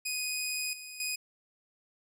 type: tone with level steps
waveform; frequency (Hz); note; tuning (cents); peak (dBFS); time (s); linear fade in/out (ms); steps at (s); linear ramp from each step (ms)
15% pulse; 2494; D#7; +3; -25 / -36 / -25; 0.05-1.16; 10; 0.73 / 1; 2
effects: none